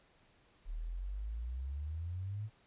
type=exponential sweep; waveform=sine; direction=up; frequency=36.71 to 110.5 Hz; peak=-37 dBFS; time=0.65-2.5 s; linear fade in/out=50 ms; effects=pink hiss -68 dBFS RMS until 2.66 s + resampled to 8000 Hz